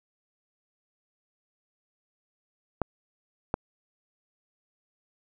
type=clicks; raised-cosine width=1 ms; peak=-11 dBFS; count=2; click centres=2.817 / 3.541 s; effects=none